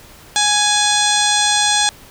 harmonic tone with a mistuned harmonic, 831 Hz, G#5, 1 cent sharp, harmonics 1 / 2 / 3 / 4 / 5 / 6 / 7 / 8 / 9 / 10, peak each -19 / -21 / -27 / -18 / -22 / -27 / -24 / -22 / -26 / -23 dBFS, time 0.36-1.89 s, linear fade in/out 0 ms, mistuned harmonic 4, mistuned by +51 cents, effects pink hiss -42 dBFS RMS until 2.1 s

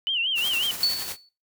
sine tone with vibrato, 2948 Hz, F#7, 7 cents flat, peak -22 dBFS, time 0.07-0.71 s, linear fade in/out 0 ms, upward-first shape sine, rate 5.5 Hz, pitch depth 150 cents each way
white noise with tremolo, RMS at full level -32 dBFS, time 0.35-1.17 s, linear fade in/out 50 ms, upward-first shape square, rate 11 Hz, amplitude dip 35%
sine tone with exponential decay, 4453 Hz, C#8, 7 cents sharp, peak -16 dBFS, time 0.83-1.29 s, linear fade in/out 2 ms, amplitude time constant 98 ms
effects noise-tail reverb RT60 0.3 s tail -21 dB re dry

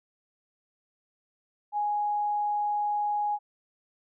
sine tone, 830.6 Hz, G#5, in tune, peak -25 dBFS, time 1.72-3.39 s, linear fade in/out 50 ms, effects none

